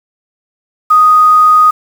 sine tone with quantisation, 1244.5 Hz, D#6, in tune, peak -3 dBFS, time 0.9-1.71 s, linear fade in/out 10 ms, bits 5, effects none

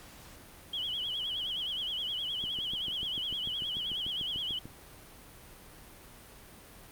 sine tone with vibrato, 3136 Hz, G7, in tune, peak -32 dBFS, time 0.73-4.59 s, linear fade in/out 5 ms, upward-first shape sine, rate 9.6 Hz, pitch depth 120 cents each way
click train, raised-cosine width 3 ms, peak -31 dBFS, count 16, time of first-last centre 2.44-4.656 s, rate 6.77 Hz
effects pink hiss -52 dBFS RMS until 6.91 s + Opus 48 kbps

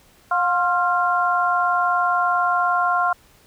sine tone cluster, 714 / 1061 / 1384 Hz, F5 / C6 / F6, +38 / +24 / -16 cents, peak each -21 dBFS, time 0.31-3.13 s, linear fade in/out 5 ms, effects pink hiss -54 dBFS RMS until 3.46 s

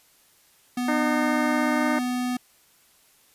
square tone with pitch glide, 246.9 to 248.5 Hz, B3 to B3, 0 to +11 cents, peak -25 dBFS, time 0.77-2.37 s, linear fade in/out 5 ms, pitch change +11 cents, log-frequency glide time 1.01-1.99 s
harmonic tone, 304.5 Hz, D#4, 37 cents flat, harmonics 1 / 2 / 3 / 4 / 5 / 6 / 7, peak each -26 / -29 / -31 / -32 / -33 / -34 / -34 dBFS, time 0.88-1.99 s, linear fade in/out 5 ms
effects white hiss -59 dBFS RMS until 3.34 s + resampled to 32000 Hz

